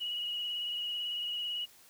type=tone with vibrato; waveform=sine; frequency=2906 Hz; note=F#7; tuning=32 cents flat; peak=-33 dBFS; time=0-1.66 s; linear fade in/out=20 ms; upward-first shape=sine; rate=18 Hz; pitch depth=26 cents each way; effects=white hiss -59 dBFS RMS until 1.89 s